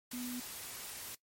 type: tone in noise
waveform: sine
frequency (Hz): 246.9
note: B3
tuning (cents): 0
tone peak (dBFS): -39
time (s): 0.13-0.4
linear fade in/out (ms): 5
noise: white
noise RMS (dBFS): -45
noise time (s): 0.11-1.15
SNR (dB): +3
effects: noise-tail reverb RT60 0.1 s tail -18 dB re dry + MP3 64 kbps